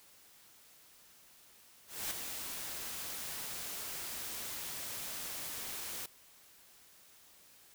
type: noise with ADSR envelope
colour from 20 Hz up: white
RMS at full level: -36 dBFS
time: 1.87-6.06 s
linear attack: 240 ms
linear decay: 4 ms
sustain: -6 dB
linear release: 4 ms
effects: white hiss -61 dBFS RMS until 7.74 s